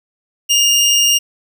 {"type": "tone", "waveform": "25% pulse", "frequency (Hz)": 2829, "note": "F7", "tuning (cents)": 22, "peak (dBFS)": -6, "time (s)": [0.49, 1.19], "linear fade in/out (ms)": 20, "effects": []}